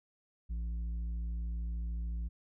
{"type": "tone with tanh clipping", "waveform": "sine", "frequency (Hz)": 57.1, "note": "A#1", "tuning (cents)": -35, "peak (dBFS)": -35, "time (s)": [0.49, 2.29], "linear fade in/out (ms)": 20, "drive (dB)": 6, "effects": []}